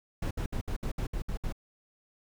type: noise bursts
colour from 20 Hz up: brown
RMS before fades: -32 dBFS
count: 9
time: 0.22-1.525 s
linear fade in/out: 5 ms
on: 89 ms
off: 63 ms
effects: none